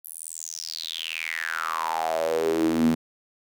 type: tone with high-pass filter sweep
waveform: sawtooth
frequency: 81.2 Hz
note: E2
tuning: 26 cents flat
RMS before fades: -27 dBFS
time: 0.04-2.95 s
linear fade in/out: 10 ms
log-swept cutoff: 12000 to 210 Hz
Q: 8.1
effects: none